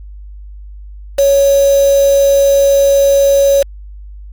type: tone with quantisation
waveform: sine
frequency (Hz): 556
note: C#5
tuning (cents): +5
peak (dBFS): -6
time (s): 1.18-3.63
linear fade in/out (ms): 10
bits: 3
effects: added 50 Hz sine -28 dBFS peak until 4.32 s + MP3 96 kbps